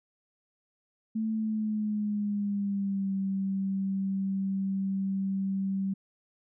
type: tone with pitch glide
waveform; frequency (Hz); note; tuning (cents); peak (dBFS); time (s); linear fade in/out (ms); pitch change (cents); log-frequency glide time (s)
sine; 220 to 193.75; A3 to G3; 0 to -20; -27; 1.15-5.94; 10; -220; 1.32-3.13
effects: none